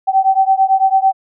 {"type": "beating tone pair", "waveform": "sine", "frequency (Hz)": [766, 775], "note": ["G5", "G5"], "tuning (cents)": [-40, -20], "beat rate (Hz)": 9, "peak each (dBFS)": [-12, -13], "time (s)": [0.07, 1.13], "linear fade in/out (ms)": 20, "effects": []}